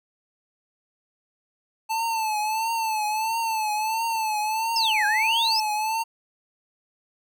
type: tone with vibrato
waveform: square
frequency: 880 Hz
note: A5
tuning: in tune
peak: -24 dBFS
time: 1.89-6.04 s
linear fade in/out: 20 ms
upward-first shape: triangle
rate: 1.5 Hz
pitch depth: 84 cents each way
type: exponential two-way sweep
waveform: sine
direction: down then up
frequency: 5430 to 1568 to 5430 Hz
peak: -21 dBFS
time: 4.76-5.6 s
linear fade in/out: 2 ms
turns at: 5.06 s
effects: none